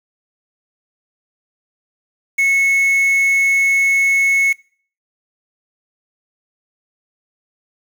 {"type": "tone with quantisation", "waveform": "triangle", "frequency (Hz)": 2196, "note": "C#7", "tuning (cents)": -17, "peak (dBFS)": -10, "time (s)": [2.38, 4.53], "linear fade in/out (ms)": 10, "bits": 5, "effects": ["noise-tail reverb RT60 0.5 s tail -24 dB re dry"]}